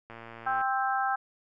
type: click train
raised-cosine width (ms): 0.5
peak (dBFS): -29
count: 60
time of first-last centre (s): 0.1-0.613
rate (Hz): 115
type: harmonic tone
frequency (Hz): 262.9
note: C4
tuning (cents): +8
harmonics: 3 / 4 / 5 / 6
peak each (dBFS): -28 / -36 / -31 / -33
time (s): 0.46-1.16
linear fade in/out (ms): 10
effects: none